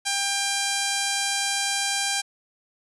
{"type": "tone", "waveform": "5% pulse", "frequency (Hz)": 796, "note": "G5", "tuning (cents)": 26, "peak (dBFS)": -11, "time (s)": [0.05, 2.22], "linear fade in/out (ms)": 20, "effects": ["resampled to 24000 Hz"]}